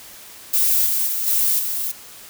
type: noise with level steps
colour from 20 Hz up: violet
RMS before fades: -17 / -20 / -23 / -18 / -24 dBFS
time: 0.53-1.92 s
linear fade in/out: 10 ms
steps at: 0.85 / 1.06 / 1.26 / 1.58 s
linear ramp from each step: 20 ms
effects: white hiss -41 dBFS RMS until 2.29 s